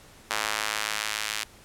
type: tone with high-pass filter sweep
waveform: square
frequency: 53.5 Hz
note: A1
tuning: 48 cents flat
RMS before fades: -30 dBFS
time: 0.3-1.44 s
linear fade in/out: 5 ms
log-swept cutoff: 1100 to 2200 Hz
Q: 0.8
effects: pink hiss -52 dBFS RMS until 1.64 s + low-pass 12000 Hz 12 dB/octave